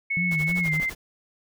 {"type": "tone with pitch glide", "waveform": "sine", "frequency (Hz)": [2201, 2081], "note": ["C#7", "C7"], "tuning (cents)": [-13, -10], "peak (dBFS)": -23, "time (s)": [0.1, 0.9], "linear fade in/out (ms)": 10, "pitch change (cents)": -97, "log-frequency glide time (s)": [0.59, 0.73]}
{"type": "tone with vibrato", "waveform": "sine", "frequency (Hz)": 166.1, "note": "E3", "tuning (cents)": 13, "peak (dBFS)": -25, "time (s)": [0.17, 0.8], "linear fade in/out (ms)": 0, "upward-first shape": "sine", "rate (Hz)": 3.1, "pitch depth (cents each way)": 130}
{"type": "noise with tremolo", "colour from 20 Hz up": "pink", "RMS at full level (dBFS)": -37, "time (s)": [0.31, 0.95], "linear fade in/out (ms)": 2, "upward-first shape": "sine", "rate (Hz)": 12, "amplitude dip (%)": 95}
{"effects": []}